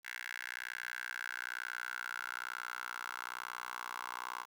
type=tone with high-pass filter sweep; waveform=10% pulse; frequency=61.1 Hz; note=B1; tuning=18 cents flat; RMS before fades=-43 dBFS; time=0.03-4.46 s; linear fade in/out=50 ms; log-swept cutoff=1800 to 1100 Hz; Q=5.8; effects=10-bit